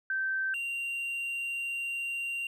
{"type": "tone pair in turn", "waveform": ["sine", "triangle"], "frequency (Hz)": [1553, 2767], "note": ["G6", "F7"], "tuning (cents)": [-17, -17], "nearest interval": "minor seventh", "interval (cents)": 1000, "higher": "second", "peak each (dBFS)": [-28, -30], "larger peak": "first", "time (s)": [[0.1, 0.54], [0.54, 2.47]], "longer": "second", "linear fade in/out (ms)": 2, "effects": []}